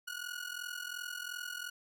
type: ring-modulated tone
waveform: sawtooth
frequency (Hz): 1454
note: F#6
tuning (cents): -31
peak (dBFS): -33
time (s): 0.07-1.7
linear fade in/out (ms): 10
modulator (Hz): 21.4
effects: none